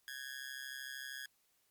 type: tone with amplitude modulation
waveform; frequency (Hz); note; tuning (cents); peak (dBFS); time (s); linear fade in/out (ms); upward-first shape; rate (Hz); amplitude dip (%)
sawtooth; 1661.2; G#6; 0; -36; 0.08-1.26; 0; sine; 133; 90
effects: white hiss -75 dBFS RMS until 1.7 s + MP3 96 kbps